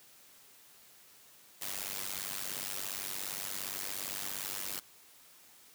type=noise with amplitude modulation; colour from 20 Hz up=white; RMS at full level=-35 dBFS; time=1.61-4.8 s; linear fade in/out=10 ms; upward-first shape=sine; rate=97.3 Hz; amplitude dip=95%; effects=white hiss -59 dBFS RMS until 5.74 s + high-pass 80 Hz 12 dB/octave